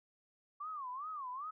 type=tone with vibrato; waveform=sine; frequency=1125 Hz; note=C#6; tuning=25 cents sharp; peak=-40 dBFS; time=0.6-1.51 s; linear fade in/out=10 ms; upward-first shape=sine; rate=2.5 Hz; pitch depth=220 cents each way; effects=none

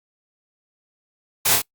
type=noise with echo; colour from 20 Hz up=white; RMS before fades=-18 dBFS; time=1.45-1.56 s; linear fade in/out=10 ms; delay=30 ms; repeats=2; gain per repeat=-3 dB; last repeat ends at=1.62 s; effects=noise-tail reverb RT60 0.1 s tail -24 dB re dry + Opus 48 kbps

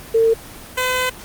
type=tone pair in turn; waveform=sine / 10% pulse; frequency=452.4 / 507.8 Hz; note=A4 / B4; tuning=+48 / +48 cents; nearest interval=major second; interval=200 cents; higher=second; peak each=-11 / -9 dBFS; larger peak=second; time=0.14-0.34 / 0.77-1.1 s; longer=second; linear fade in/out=10 ms; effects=pink hiss -37 dBFS RMS until 1.24 s + Opus 24 kbps

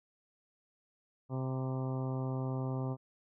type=harmonic tone with a mistuned harmonic; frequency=130.81 Hz; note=C3; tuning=in tune; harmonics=1 / 2 / 3 / 4 / 5 / 6 / 7 / 8 / 9; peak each=-34 / -40 / -44 / -46 / -48 / -50 / -51 / -52 / -53 dBFS; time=1.29-2.97 s; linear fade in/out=50 ms; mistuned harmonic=8; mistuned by=-39 cents; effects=none

